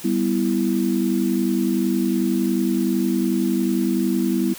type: chord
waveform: sine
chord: E minor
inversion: first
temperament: equal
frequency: 196 / 246.9 / 329.6 Hz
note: G3 / B3 / E4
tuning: 0 / 0 / 0 cents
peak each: -22 dBFS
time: 0.04-4.54 s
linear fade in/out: 10 ms
effects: white hiss -38 dBFS RMS until 4.58 s